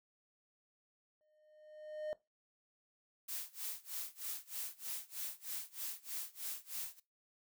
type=tone with exponential growth; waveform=triangle; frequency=612 Hz; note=D#5; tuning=29 cents flat; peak=-34 dBFS; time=1.21-2.13 s; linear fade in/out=0 ms; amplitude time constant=200 ms
type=noise with tremolo; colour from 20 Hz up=blue; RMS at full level=-41 dBFS; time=3.28-7 s; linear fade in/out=10 ms; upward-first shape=sine; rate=3.2 Hz; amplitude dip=95%
effects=noise-tail reverb RT60 0.2 s tail -18 dB re dry